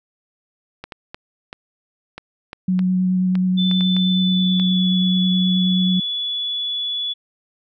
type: clicks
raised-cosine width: 0.3 ms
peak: -16 dBFS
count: 12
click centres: 0.84 / 0.922 / 1.145 / 1.529 / 2.18 / 2.531 / 2.792 / 3.354 / 3.713 / 3.809 / 3.966 / 4.598 s
type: tone with vibrato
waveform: sine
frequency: 184.3 Hz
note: F#3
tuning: 7 cents flat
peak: -15 dBFS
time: 2.68-6 s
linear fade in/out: 5 ms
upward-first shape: square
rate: 9.4 Hz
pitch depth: 9 cents each way
type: tone with pitch glide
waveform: sine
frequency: 3520 to 3422 Hz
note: A7 to A7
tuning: 0 to -49 cents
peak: -21 dBFS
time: 3.57-7.14 s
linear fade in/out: 20 ms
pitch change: -49 cents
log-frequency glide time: 4.11-4.84 s
effects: none